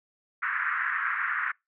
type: band-pass noise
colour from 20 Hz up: white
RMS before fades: -29 dBFS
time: 0.42-1.52 s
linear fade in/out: 10 ms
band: 1200 to 1900 Hz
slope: 48 dB/octave
effects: noise-tail reverb RT60 0.2 s tail -26 dB re dry